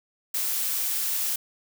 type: noise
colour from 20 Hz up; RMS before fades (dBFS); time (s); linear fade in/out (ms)
blue; -27; 0.34-1.36; 5
effects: none